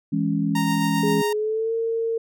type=chord; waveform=sine; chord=C# minor; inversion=first; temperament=equal; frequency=164.81 / 207.7 / 277.2 Hz; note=E3 / G#3 / C#4; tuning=0 / 0 / 0 cents; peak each=-24 dBFS; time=0.12-1.22 s; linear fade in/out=10 ms
type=tone with tremolo; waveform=sawtooth; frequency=929 Hz; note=A#5; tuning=6 cents flat; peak=-20 dBFS; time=0.55-1.33 s; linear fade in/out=5 ms; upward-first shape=sine; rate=7.6 Hz; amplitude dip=30%
type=tone with pitch glide; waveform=sine; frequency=415.3 to 455.5 Hz; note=G#4 to A#4; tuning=0 to -40 cents; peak=-21 dBFS; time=1.03-2.18 s; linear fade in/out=5 ms; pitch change=+160 cents; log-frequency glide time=1.26-1.73 s
effects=none